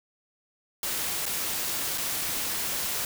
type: noise with dropouts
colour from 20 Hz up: white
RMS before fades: -30 dBFS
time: 0.83-3.05 s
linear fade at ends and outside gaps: 1 ms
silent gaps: 1.256-1.263 / 1.977-1.981 s
effects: none